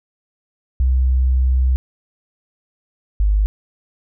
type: tone pair in turn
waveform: sine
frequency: 64.3 / 51.03 Hz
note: C2 / G#1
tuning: -30 / -30 cents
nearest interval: major third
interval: 400 cents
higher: first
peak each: -12 dBFS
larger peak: neither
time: 0.8-1.76 / 3.2-3.46 s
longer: first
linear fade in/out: 0 ms
effects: none